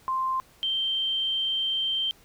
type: tone pair in turn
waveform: sine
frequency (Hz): 1046.5 / 3136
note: C6 / G7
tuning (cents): 0 / 0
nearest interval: octave + perfect fifth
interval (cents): 1900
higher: second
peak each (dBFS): -24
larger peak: neither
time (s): 0.08-0.4 / 0.63-2.11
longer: second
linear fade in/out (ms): 0
effects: pink hiss -57 dBFS RMS until 2.24 s